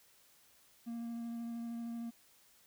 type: tone with vibrato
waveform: triangle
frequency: 233.1 Hz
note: A#3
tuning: in tune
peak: -37 dBFS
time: 0.86-2.11 s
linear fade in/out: 20 ms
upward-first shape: sine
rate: 13 Hz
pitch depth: 12 cents each way
effects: white hiss -66 dBFS RMS until 2.66 s